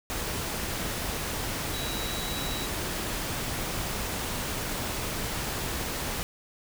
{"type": "tone in noise", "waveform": "sine", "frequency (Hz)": 3899, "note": "B7", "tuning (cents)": -23, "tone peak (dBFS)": -37, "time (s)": [1.74, 2.66], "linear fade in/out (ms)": 0, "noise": "pink", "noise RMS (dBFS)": -32, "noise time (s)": [0.1, 6.23], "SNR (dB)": -8, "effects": []}